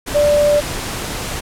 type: tone in noise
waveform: sine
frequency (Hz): 587.3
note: D5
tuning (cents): 0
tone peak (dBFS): -10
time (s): 0.14-0.61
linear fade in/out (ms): 20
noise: pink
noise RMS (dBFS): -24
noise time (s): 0.06-1.41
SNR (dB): +11
effects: low-pass 12000 Hz 12 dB/octave